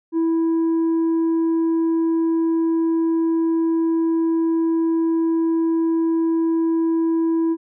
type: tone with tanh clipping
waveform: sine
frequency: 328.5 Hz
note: E4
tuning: 6 cents flat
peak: -17 dBFS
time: 0.12-7.57 s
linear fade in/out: 50 ms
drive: 3 dB
effects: none